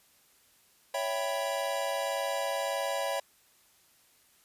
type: chord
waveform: square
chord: C# half-diminished seventh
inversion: none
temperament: equal with one note detuned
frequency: 557.6 / 659.3 / 784 / 987.8 Hz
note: C#5 / E5 / G5 / B5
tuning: +10 / 0 / 0 / 0 cents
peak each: -34 / -36 / -38 / -38 dBFS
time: 0.94-3.2 s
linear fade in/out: 5 ms
effects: white hiss -64 dBFS RMS until 4.44 s + resampled to 32000 Hz